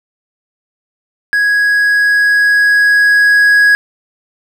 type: tone with level ramp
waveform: triangle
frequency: 1661.2 Hz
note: G#6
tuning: in tune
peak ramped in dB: -7 to -3 dBFS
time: 1.33-3.75 s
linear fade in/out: 0 ms
effects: none